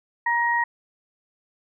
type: tone pair together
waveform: sine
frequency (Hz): 944.7 / 1886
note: A#5 / A#6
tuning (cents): +23 / +20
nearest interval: octave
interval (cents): 1197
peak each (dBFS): -22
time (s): 0.26-0.64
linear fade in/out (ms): 5
effects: none